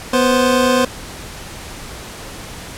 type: tone pair together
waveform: 25% pulse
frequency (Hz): 247 / 523.3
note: B3 / C5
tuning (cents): 0 / 0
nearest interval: octave + minor second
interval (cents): 1300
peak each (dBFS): -11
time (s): 0.13-0.85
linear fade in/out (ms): 5
effects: pink hiss -32 dBFS RMS until 2.77 s + low-pass 11000 Hz 12 dB/octave